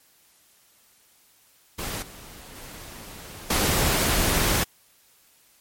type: noise with level steps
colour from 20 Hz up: pink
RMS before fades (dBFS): -31 / -44 / -41 / -22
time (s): 1.78-4.64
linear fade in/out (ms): 10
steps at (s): 2.02 / 2.55 / 3.5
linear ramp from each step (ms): 5
effects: white hiss -59 dBFS RMS until 5.6 s + MP3 64 kbps